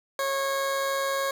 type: tone with amplitude modulation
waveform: 20% pulse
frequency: 547 Hz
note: C#5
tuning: 23 cents flat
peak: -19 dBFS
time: 0.19-1.31 s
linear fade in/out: 2 ms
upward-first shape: sine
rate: 143 Hz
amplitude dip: 30%
effects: none